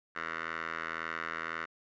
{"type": "tone with band-pass filter", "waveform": "10% pulse", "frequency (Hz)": 81.9, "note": "E2", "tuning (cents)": -11, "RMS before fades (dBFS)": -38, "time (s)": [0.15, 1.66], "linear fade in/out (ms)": 20, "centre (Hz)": 1600, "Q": 5.6, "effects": ["resampled to 16000 Hz"]}